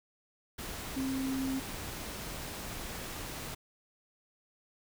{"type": "tone in noise", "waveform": "sine", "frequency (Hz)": 265.6, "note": "C4", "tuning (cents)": 26, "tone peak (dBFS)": -31, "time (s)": [0.96, 1.6], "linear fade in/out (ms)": 10, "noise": "pink", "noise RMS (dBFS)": -41, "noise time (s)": [0.58, 3.55], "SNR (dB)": 7, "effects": []}